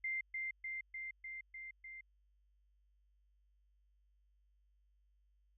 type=tone with echo; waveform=sine; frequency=2092 Hz; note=C7; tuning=1 cent flat; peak=-36 dBFS; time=0.04-0.21 s; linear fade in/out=5 ms; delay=300 ms; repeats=6; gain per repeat=-2 dB; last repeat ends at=2.01 s; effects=added 50 Hz sine -70 dBFS peak until 5.57 s